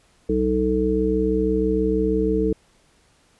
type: harmonic tone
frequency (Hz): 63.1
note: B1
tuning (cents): +38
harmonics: 1 / 3 / 5 / 7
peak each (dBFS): -26 / -25 / -23 / -21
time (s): 0.29-2.53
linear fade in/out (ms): 5
effects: pink hiss -59 dBFS RMS until 3.39 s + resampled to 24000 Hz